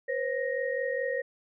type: tone cluster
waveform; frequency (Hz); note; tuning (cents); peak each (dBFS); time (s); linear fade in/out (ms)
sine; 492.2 / 537 / 1870; B4 / C5 / A#6; -6 / +45 / +5; -32 / -31 / -34; 0.08-1.22; 10
effects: none